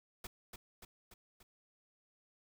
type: noise with echo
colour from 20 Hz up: pink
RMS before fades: -45 dBFS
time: 0.24-0.27 s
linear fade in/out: 5 ms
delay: 290 ms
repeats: 4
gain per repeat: -4 dB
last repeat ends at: 1.43 s
effects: none